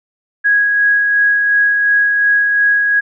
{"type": "tone with tremolo", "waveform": "sine", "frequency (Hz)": 1656, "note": "G#6", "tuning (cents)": -5, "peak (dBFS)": -8, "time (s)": [0.44, 3.01], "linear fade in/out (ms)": 20, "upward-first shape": "sine", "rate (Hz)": 2.8, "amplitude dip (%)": 30, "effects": []}